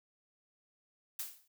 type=noise with exponential decay; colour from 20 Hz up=blue; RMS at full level=-36 dBFS; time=1.19-1.48 s; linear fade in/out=5 ms; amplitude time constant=63 ms; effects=none